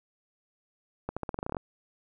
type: accelerating click train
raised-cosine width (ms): 1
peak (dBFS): -18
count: 12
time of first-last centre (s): 1.09-1.568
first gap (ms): 76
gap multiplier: 0.88
effects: none